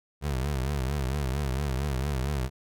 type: tone with vibrato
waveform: 25% pulse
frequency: 68.3 Hz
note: C#2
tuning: 25 cents flat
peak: -23 dBFS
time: 0.21-2.5 s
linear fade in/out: 50 ms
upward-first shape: triangle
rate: 4.4 Hz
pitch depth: 180 cents each way
effects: none